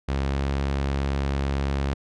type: tone with pitch glide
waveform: sawtooth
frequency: 68.3 to 69.01 Hz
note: C#2 to C#2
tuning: -25 to -7 cents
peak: -19 dBFS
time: 0.08-1.94 s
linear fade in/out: 10 ms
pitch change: +18 cents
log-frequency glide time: 0.27-0.39 s
effects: low-pass 5000 Hz 12 dB/octave